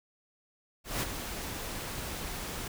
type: noise with ADSR envelope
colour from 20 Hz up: pink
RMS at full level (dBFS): -30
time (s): 0.84-2.68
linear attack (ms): 180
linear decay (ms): 28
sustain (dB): -8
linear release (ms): 5
effects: none